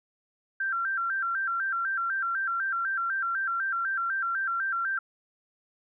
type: tone with vibrato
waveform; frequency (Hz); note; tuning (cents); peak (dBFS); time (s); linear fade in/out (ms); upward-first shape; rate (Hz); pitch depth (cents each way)
sine; 1465; F#6; -18; -26; 0.6-4.99; 5; square; 4; 120
effects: none